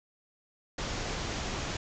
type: low-pass noise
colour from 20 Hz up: pink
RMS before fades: -35 dBFS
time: 0.78-1.77 s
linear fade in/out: 5 ms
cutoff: 7300 Hz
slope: 96 dB/octave
effects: none